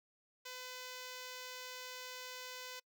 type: tone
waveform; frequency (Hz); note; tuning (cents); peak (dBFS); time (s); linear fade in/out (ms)
5% pulse; 505; B4; +39; -34; 0.45-2.8; 10
effects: noise-tail reverb RT60 0.1 s tail -25 dB re dry